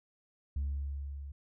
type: tone with level ramp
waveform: sine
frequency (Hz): 70.2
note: C#2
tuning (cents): +22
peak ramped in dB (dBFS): -28 to -41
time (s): 0.56-1.32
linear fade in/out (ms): 5
effects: tanh soft clip ceiling -29 dBFS